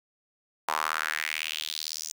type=tone with high-pass filter sweep; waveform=sawtooth; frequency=77.9 Hz; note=D#2; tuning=3 cents sharp; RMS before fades=-32 dBFS; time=0.68-2.12 s; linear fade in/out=5 ms; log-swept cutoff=930 to 6400 Hz; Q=3.4; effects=none